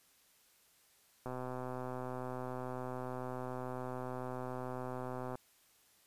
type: click train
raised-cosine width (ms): 1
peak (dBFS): -28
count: 521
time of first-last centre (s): 1.26-5.354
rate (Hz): 127
effects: white hiss -68 dBFS RMS until 6.06 s + resampled to 32000 Hz